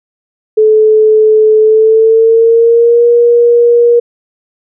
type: tone with pitch glide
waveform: sine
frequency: 432.9 to 474.8 Hz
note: A4 to A#4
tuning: -28 to +32 cents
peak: -3 dBFS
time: 0.57-4 s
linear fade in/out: 10 ms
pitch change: +160 cents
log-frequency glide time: 1.6-3.05 s
effects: none